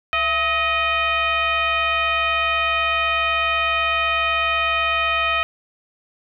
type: tone with frequency modulation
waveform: sine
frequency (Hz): 1875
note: A#6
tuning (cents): +10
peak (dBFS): -17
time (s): 0.13-5.43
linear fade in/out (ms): 0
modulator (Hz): 602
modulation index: 1.8
effects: none